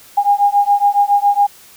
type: beating tone pair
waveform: sine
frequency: 809 / 816.2 Hz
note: G#5 / G#5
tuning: -46 / -30 cents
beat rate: 7.2 Hz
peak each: -13 dBFS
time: 0.17-1.47 s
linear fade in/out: 10 ms
effects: white hiss -43 dBFS RMS until 1.76 s